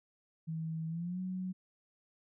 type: tone with pitch glide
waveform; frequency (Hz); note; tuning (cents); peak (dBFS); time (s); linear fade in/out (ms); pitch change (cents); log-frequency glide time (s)
sine; 161.1 to 185.06; E3 to F#3; -39 to +1; -35; 0.47-1.53; 20; +240; 0.88-1.2
effects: none